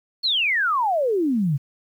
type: exponential sweep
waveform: sine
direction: down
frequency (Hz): 4435 to 130.81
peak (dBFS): -18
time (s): 0.23-1.58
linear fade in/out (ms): 20
effects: 9-bit